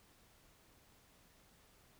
silence, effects pink hiss -67 dBFS RMS until 1.99 s

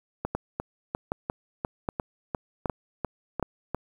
two click trains, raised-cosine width 1 ms, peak -14 / -13 dBFS, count 11 / 5, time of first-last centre 0.25-3.747 / 0.35-3.427 s, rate 2.86 / 1.3 Hz, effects 8-bit

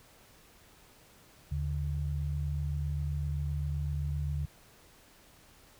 sine tone pair together, 76.3 / 144.04 Hz, D#2 / D3, -33 / -33 cents, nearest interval major seventh, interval 1100 cents, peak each -32 / -34 dBFS, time 1.51-4.46 s, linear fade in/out 10 ms, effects pink hiss -59 dBFS RMS until 5.79 s

